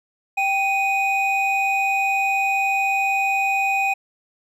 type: tone pair together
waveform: triangle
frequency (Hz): 783.2 / 2489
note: G5 / D#7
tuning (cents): -2 / 0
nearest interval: octave + minor sixth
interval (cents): 2002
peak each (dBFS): -19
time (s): 0.37-3.94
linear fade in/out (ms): 10
effects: none